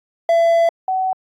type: tone pair in turn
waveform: triangle / sine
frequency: 671 / 753.2 Hz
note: E5 / F#5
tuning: +31 / +31 cents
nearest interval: major second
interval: 200 cents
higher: second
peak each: -9 / -16 dBFS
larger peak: first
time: 0.29-0.69 / 0.88-1.13 s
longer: first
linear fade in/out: 2 ms
effects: AAC 64 kbps